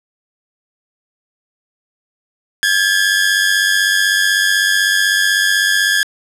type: tone pair together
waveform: sawtooth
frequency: 1615 / 1711 Hz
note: G#6 / A6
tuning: -49 / -49 cents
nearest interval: minor second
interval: 100 cents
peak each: -11 dBFS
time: 2.63-6.03 s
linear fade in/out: 0 ms
effects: low-pass 11000 Hz 12 dB/octave